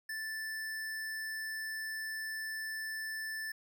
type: tone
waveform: square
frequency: 1760 Hz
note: A6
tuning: in tune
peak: -38 dBFS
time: 0.09-3.52 s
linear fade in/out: 5 ms
effects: none